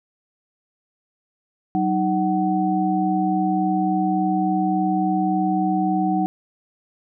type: tone cluster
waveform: sine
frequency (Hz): 188.3 / 311.8 / 750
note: F#3 / D#4 / F#5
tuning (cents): +31 / +4 / +23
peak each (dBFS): -22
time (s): 1.75-6.26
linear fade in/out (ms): 0
effects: none